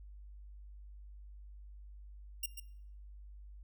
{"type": "tone with echo", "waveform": "5% pulse", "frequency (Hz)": 2794, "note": "F7", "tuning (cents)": 0, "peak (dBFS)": -25, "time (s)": [2.43, 2.46], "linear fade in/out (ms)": 5, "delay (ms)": 140, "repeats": 1, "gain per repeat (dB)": -9, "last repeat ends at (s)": 2.6, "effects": ["noise-tail reverb RT60 0.7 s tail -21 dB re dry", "added 50 Hz sine -49 dBFS peak until 3.63 s"]}